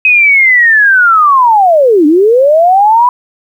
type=linear two-way sweep; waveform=sine; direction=down then up; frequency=2542 to 286.3 to 1001 Hz; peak=-3 dBFS; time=0.05-3.09 s; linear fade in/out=2 ms; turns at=2.06 s; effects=7-bit